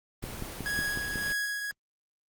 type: noise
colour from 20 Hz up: pink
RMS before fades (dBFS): -40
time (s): 0.22-1.33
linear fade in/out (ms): 10
type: click train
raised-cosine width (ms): 3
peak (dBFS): -22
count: 6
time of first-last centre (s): 0.24-1.157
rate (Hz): 5.45
type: tone with tremolo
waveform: 45% pulse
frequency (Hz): 1661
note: G#6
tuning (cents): 0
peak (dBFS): -28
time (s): 0.66-1.71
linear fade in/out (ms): 0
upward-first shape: sine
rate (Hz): 1.8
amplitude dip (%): 40
effects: Opus 24 kbps